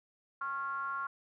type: ring-modulated tone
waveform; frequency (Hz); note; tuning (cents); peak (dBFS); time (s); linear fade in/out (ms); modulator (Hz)
triangle; 148.8; D3; +23; -29; 0.41-1.07; 5; 1240
effects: none